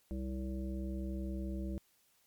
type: harmonic tone with a mistuned harmonic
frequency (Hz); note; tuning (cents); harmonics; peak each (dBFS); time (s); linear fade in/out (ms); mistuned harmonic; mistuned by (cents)
65.41; C2; 0; 1 / 3 / 5 / 7 / 9; -38 / -41 / -44 / -56 / -51; 0.11-1.78; 0; 9; -50
effects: white hiss -71 dBFS RMS until 2.26 s + MP3 96 kbps